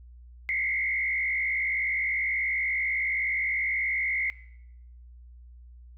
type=tone with frequency modulation; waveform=sine; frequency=2110 Hz; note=C7; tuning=14 cents sharp; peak=-25 dBFS; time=0.49-4.3 s; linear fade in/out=0 ms; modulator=59.3 Hz; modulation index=1.7; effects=noise-tail reverb RT60 0.8 s tail -18 dB re dry + added 60 Hz sine -46 dBFS peak until 5.97 s